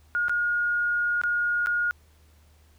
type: tone with dropouts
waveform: sine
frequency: 1432 Hz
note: F6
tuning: 43 cents sharp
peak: -22 dBFS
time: 0.15-1.91 s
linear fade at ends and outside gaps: 0 ms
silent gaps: 0.283-0.295 / 1.215-1.236 / 1.661-1.67 s
effects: added 76 Hz sine -55 dBFS peak until 2.78 s + pink hiss -63 dBFS RMS until 2.78 s